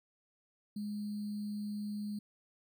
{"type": "tone with sample-and-hold", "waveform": "sine", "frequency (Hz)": 207.7, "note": "G#3", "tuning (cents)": 0, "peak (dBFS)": -36, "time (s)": [0.76, 2.19], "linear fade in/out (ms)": 5, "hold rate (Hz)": 4410, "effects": []}